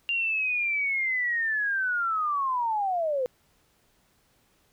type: linear sweep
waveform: sine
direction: down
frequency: 2794 to 490 Hz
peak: -24 dBFS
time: 0.09-3.26 s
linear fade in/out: 0 ms
effects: pink hiss -66 dBFS RMS until 4.72 s